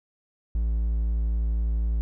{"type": "tone", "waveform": "triangle", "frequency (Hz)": 56, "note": "A1", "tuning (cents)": 31, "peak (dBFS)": -20, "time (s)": [0.55, 2.01], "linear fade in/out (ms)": 0, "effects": []}